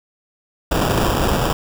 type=noise with sample-and-hold; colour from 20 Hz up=pink; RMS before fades=-18 dBFS; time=0.71-1.53 s; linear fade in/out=5 ms; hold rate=2100 Hz; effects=none